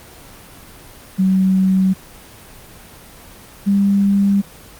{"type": "tone pair in turn", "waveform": "sine", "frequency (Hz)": [189.1, 199.08], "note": ["F#3", "G3"], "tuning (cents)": [38, 27], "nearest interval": "minor second", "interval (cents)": 89, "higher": "second", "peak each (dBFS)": -11, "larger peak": "neither", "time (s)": [[1.18, 1.94], [3.66, 4.42]], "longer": "neither", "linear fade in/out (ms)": 20, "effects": ["pink hiss -40 dBFS RMS until 4.79 s", "Opus 24 kbps"]}